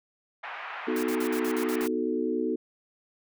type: band-pass noise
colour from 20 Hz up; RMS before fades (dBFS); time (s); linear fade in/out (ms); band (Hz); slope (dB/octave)
pink; -38; 0.43-1.87; 10; 790 to 2400; 24
type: chord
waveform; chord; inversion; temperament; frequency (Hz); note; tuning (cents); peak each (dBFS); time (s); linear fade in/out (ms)
sine; B dominant seventh; none; equal; 246.9 / 311.1 / 370 / 440; B3 / D#4 / F#4 / A4; 0 / 0 / 0 / 0; -31; 0.87-2.56; 10
type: noise bursts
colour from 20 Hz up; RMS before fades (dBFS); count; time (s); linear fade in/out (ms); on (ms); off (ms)
white; -40; 8; 0.96-1.878; 2; 71; 50
effects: none